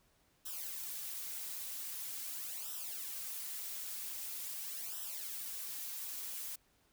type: noise with flanger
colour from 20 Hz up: blue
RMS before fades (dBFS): -43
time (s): 0.45-6.56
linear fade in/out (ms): 10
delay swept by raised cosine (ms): 0.44 to 5.84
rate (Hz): 0.44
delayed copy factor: -0.75
effects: pink hiss -72 dBFS RMS until 6.92 s